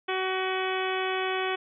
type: harmonic tone with a mistuned harmonic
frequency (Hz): 376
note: F#4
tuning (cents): +28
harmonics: 1 / 2 / 3 / 4 / 5 / 6 / 7 / 8 / 9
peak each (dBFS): -30 / -33 / -35 / -36 / -37 / -38 / -38 / -39 / -40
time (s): 0.08-1.56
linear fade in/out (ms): 10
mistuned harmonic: 7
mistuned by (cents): -47
effects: none